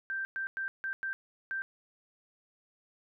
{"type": "tone bursts at uneven times", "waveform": "sine", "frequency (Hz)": 1568, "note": "G6", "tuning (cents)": 0, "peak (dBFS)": -32, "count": 6, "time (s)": [[0.1, 0.25], [0.36, 0.47], [0.57, 0.68], [0.84, 0.93], [1.03, 1.13], [1.51, 1.62]], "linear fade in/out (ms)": 0, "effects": []}